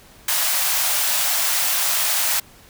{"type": "high-pass noise", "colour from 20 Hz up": "white", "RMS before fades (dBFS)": -20, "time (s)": [0.28, 2.4], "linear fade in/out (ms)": 5, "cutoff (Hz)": 600, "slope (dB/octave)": 48, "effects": ["pink hiss -48 dBFS RMS until 2.69 s"]}